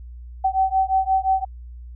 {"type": "beating tone pair", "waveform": "sine", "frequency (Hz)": [762, 767.7], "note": ["G5", "G5"], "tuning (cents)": [-49, -36], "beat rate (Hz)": 5.7, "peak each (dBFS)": -20, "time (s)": [0.44, 1.45], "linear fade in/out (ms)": 10, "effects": ["added 60 Hz sine -35 dBFS peak until 1.95 s"]}